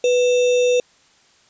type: tone with sample-and-hold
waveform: sine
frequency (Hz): 493.9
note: B4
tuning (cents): 0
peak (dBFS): -13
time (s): 0.04-0.8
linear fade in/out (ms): 2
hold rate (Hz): 3150
effects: white hiss -55 dBFS RMS until 1.49 s + resampled to 16000 Hz